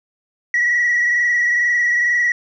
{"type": "tone with frequency modulation", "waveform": "sine", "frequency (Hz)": 1929, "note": "B6", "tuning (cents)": -41, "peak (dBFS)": -12, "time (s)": [0.54, 2.32], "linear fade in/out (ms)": 2, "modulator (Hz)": 22.2, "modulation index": 1.9, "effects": ["tanh soft clip ceiling -11 dBFS"]}